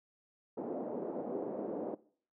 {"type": "band-pass noise", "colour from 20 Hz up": "white", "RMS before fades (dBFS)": -39, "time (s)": [0.57, 1.95], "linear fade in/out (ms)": 10, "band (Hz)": [220, 580], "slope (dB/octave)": 24, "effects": ["noise-tail reverb RT60 0.5 s tail -20 dB re dry"]}